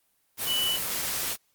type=tone in noise; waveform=sine; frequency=2973 Hz; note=F#7; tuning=8 cents sharp; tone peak=-25 dBFS; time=0.45-0.79 s; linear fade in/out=50 ms; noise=white; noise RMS=-30 dBFS; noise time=0.37-1.37 s; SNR=+2 dB; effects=white hiss -70 dBFS RMS until 1.54 s + Opus 24 kbps